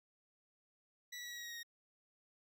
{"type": "tone with pitch steps", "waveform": "20% pulse", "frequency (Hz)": [1959, 1945.5, 1932, 1918.7, 1905.4, 1892.3, 1879.2, 1866.2], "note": ["B6", "B6", "B6", "A#6", "A#6", "A#6", "A#6", "A#6"], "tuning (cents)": [-15, -27, -39, 49, 37, 25, 13, 1], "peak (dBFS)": -40, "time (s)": [1.12, 1.632], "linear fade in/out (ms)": 10, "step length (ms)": 64, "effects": []}